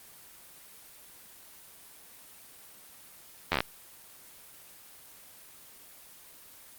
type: slowing click train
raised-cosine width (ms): 0.3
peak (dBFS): -9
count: 7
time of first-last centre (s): 3.52-3.605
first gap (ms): 11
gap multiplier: 1.1
effects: white hiss -52 dBFS RMS until 6.78 s + Opus 24 kbps